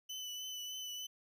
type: tone with vibrato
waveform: 30% pulse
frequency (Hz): 3001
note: F#7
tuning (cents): +24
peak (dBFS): -39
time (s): 0.09-1.07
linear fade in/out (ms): 10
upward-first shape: triangle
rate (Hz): 3.3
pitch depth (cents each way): 27
effects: none